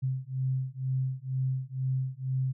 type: beating tone pair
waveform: sine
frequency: 130 / 132.1 Hz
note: C3 / C3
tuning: -11 / +17 cents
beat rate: 2.1 Hz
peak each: -31 dBFS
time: 0.02-2.53 s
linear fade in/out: 20 ms
effects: none